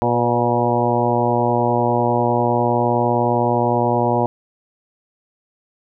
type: harmonic tone with a mistuned harmonic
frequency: 119.7 Hz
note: A#2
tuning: 46 cents sharp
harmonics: 1 / 2 / 3 / 4 / 5 / 6 / 7 / 8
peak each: -23 / -23 / -23 / -23 / -23 / -23 / -23 / -23 dBFS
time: 0.02-4.26 s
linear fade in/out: 0 ms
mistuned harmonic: 4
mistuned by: +35 cents
effects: none